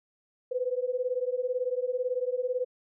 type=beating tone pair; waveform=sine; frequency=493 / 511 Hz; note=B4 / C5; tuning=-3 / -41 cents; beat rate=18 Hz; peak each=-30 dBFS; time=0.51-2.65 s; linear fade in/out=10 ms; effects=none